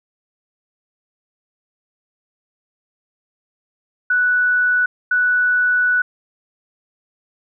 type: tone pair in turn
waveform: sine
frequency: 1480 / 1480 Hz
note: F#6 / F#6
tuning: 0 / 0 cents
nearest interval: unison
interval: 0 cents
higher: neither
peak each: -13 dBFS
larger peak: neither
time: 4.1-4.86 / 5.11-6.02 s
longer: second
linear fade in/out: 5 ms
effects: none